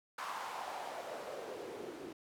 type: noise with band-pass filter sweep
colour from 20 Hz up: white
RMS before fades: -44 dBFS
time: 0.18-2.13 s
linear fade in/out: 5 ms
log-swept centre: 1100 to 320 Hz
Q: 2.9
effects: none